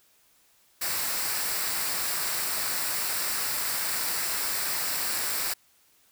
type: noise with comb filter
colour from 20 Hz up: white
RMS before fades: -29 dBFS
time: 0.81-5.54 s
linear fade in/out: 10 ms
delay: 0.31 ms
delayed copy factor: -0.5
effects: white hiss -63 dBFS RMS until 6.11 s